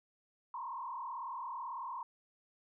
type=tone with frequency modulation; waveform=sine; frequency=1002 Hz; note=B5; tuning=25 cents sharp; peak=-39 dBFS; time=0.54-2.03 s; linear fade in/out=2 ms; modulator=38.1 Hz; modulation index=2.3; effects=none